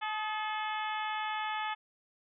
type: harmonic tone with a mistuned harmonic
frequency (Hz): 430.8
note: A4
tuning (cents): -37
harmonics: 2 / 3 / 4 / 5 / 6 / 7 / 8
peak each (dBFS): -35 / -39 / -41 / -43 / -45 / -46 / -47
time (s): 0.01-1.75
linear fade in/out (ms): 20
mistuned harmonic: 3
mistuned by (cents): -39
effects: none